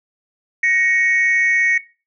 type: tone pair together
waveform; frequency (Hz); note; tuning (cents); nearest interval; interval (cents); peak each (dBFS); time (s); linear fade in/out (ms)
sine; 1880.5 / 2217; A#6 / C#7; +15 / 0; minor third; 285; -15; 0.63-1.78; 5
effects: noise-tail reverb RT60 0.3 s tail -17 dB re dry + tanh soft clip ceiling -8 dBFS